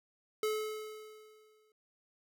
square tone with exponential decay, 430.7 Hz, A4, 37 cents flat, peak -30 dBFS, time 0.43-1.72 s, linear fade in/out 2 ms, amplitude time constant 280 ms, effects none

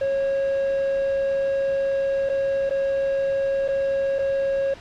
triangle tone with dropouts, 547 Hz, C#5, 23 cents flat, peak -18 dBFS, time 0.01-4.74 s, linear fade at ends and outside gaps 5 ms, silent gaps 2.291-2.297 / 2.695-2.707 / 3.679-3.685 / 4.186-4.19 s, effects pink hiss -43 dBFS RMS until 4.8 s + low-pass 4000 Hz 12 dB/octave

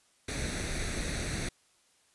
pink noise with comb filter, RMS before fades -34 dBFS, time 0.28-1.49 s, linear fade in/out 5 ms, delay 0.49 ms, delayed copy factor +0.65, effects white hiss -67 dBFS RMS until 2.14 s + resampled to 24000 Hz

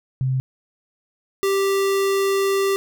sine / square tone pair in turn, 130.81 / 392 Hz, C3 / G4, 0 / 0 cents, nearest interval octave + perfect fifth, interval 1900 cents, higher second, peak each -18 dBFS, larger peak neither, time 0.21-0.4 / 1.43-2.76 s, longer second, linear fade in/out 0 ms, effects none

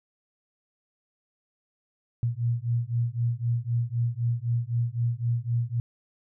sine beating tone pair, 116.54 / 120.44 Hz, A#2 / B2, 0 / -43 cents, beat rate 3.9 Hz, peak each -27 dBFS, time 2.23-5.8 s, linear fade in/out 0 ms, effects none

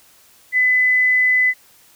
sine tone, 2008 Hz, B6, 28 cents sharp, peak -12 dBFS, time 0.52-1.54 s, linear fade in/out 50 ms, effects white hiss -51 dBFS RMS until 1.95 s

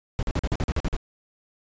brown noise bursts, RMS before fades -24 dBFS, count 10, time 0.19-0.966 s, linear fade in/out 0 ms, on 38 ms, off 44 ms, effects resampled to 16000 Hz

